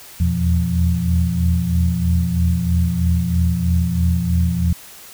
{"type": "tone cluster", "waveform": "sine", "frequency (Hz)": [80.7, 83.8, 121.1, 173.3], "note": ["E2", "E2", "B2", "F3"], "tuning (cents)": [-36, 29, -34, -13], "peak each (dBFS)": [-21, -18, -25, -19], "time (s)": [0.2, 4.73], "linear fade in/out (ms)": 5, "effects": ["white hiss -40 dBFS RMS until 5.13 s"]}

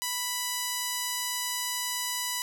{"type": "tone", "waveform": "5% pulse", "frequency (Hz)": 987.8, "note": "B5", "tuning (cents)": 0, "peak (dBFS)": -17, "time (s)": [0.02, 2.42], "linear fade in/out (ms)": 0, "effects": []}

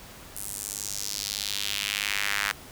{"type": "tone with high-pass filter sweep", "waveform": "sawtooth", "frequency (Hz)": 101.6, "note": "G#2", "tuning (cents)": -38, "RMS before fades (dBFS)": -31, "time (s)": [0.36, 2.52], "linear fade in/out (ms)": 5, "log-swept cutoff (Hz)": [9900, 1600], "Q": 1.9, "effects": ["pink hiss -46 dBFS RMS until 2.71 s"]}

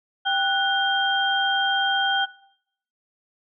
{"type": "tone cluster", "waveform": "sine", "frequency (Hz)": [786, 1479, 3189], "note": ["G5", "F#6", "G7"], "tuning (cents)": [4, -1, 29], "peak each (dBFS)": -24, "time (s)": [0.25, 2.26], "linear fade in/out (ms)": 20, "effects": ["noise-tail reverb RT60 0.7 s tail -19 dB re dry"]}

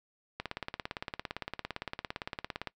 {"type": "click train", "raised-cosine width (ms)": 0.3, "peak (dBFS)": -19, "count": 41, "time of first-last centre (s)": [0.4, 2.673], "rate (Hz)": 17.6, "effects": ["noise-tail reverb RT60 0.1 s tail -21 dB re dry"]}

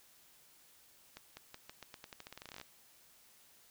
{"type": "accelerating click train", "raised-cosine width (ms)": 0.2, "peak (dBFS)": -30, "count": 21, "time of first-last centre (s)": [1.17, 2.614], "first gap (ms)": 200, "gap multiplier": 0.87, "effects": ["white hiss -64 dBFS RMS until 3.7 s"]}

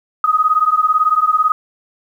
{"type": "beating tone pair", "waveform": "sine", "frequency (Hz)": [1244.5, 1262.5], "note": ["D#6", "D#6"], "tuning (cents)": [0, 25], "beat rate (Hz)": 18, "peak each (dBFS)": -14, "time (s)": [0.24, 1.52], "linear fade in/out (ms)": 2, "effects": ["8-bit"]}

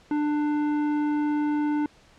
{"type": "tone with tanh clipping", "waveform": "triangle", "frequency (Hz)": 297.1, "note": "D4", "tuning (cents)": 20, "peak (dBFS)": -24, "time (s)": [0.11, 1.86], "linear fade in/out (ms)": 2, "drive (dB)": 16, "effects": ["pink hiss -56 dBFS RMS until 2.18 s", "low-pass 6000 Hz 12 dB/octave"]}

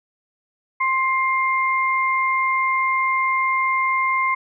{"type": "tone pair together", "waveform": "sine", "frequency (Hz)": [1054.1, 2110], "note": ["C6", "C7"], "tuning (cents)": [13, 14], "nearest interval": "octave", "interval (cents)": 1201, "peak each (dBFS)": [-19, -21], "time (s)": [0.8, 4.35], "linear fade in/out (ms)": 10, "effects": []}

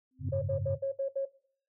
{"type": "tone with exponential growth", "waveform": "sine", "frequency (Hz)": 258, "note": "C4", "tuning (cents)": -24, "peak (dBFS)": -36, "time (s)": [0.11, 0.29], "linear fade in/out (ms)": 2, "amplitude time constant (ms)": 38}
{"type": "chord", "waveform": "sine", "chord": "F# suspended second", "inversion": "none", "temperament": "equal", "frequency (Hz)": [92.5, 103.83, 138.59], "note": ["F#2", "G#2", "C#3"], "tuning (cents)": [0, 0, 0], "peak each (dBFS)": -36, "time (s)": [0.19, 0.79], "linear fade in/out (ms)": 50}
{"type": "tone bursts", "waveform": "sine", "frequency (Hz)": 545, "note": "C#5", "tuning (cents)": -29, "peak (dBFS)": -28, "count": 6, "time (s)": [0.32, 1.255], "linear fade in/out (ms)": 10, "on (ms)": 100, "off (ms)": 67}
{"effects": ["noise-tail reverb RT60 0.6 s tail -21 dB re dry", "tanh soft clip ceiling -18 dBFS"]}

